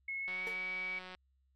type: tone with pitch glide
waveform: sine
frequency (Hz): 2179 to 2269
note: C#7 to C#7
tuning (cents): -30 to +40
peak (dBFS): -36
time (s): 0.08-0.99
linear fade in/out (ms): 5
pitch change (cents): +70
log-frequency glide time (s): 0.19-0.51
type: click train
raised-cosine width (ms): 0.3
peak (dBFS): -32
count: 161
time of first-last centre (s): 0.28-1.15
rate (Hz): 184
type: tone with exponential decay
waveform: 35% pulse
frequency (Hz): 454.1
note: A#4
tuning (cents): -45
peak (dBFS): -38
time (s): 0.47-0.63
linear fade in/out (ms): 0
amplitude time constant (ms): 33
effects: added 66 Hz sine -70 dBFS peak until 1.55 s + MP3 64 kbps